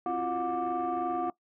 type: tone cluster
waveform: sine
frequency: 262.5 / 338.5 / 361.4 / 722 / 1175 Hz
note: C4 / E4 / F#4 / F#5 / D6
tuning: +6 / +46 / -41 / -43 / +1 cents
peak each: -38 / -33 / -39 / -30 / -35 dBFS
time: 0.06-1.3 s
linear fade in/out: 2 ms
effects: noise-tail reverb RT60 0.1 s tail -20 dB re dry + tanh soft clip ceiling -22 dBFS